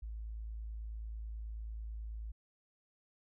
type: tone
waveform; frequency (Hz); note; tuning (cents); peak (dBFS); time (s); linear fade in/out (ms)
sine; 54.6; A1; -13; -40; 0.02-2.32; 10
effects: none